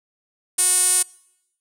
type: tone with band-pass filter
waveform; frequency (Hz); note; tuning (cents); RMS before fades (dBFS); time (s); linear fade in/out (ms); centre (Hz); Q
sawtooth; 365.8; F#4; -20; -18; 0.58-1.03; 10; 9200; 7.9
effects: noise-tail reverb RT60 0.9 s tail -26 dB re dry